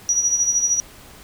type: tone with tremolo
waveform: sine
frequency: 5810 Hz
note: F#8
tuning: 32 cents flat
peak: -13 dBFS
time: 0.09-0.8 s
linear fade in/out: 0 ms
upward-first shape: sine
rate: 13 Hz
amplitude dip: 65%
effects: tanh soft clip ceiling -9 dBFS + pink hiss -44 dBFS RMS until 1.23 s